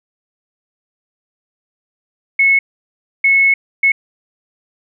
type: tone bursts at uneven times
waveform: sine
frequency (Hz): 2193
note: C#7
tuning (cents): -19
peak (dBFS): -8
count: 3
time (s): 2.39-2.59 / 3.24-3.54 / 3.83-3.92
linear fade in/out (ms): 5
effects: none